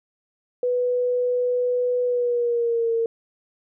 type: tone with pitch glide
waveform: sine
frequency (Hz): 493.9 to 458.2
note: B4 to A#4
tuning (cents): 0 to -30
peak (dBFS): -19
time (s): 0.63-3.06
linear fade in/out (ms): 2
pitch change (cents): -130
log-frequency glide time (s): 2.04-2.92
effects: none